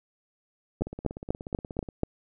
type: two click trains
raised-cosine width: 2 ms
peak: -24 / -11 dBFS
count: 19 / 6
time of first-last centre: 0.81-1.888 / 0.82-2.034 s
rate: 16.7 / 4.12 Hz
effects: none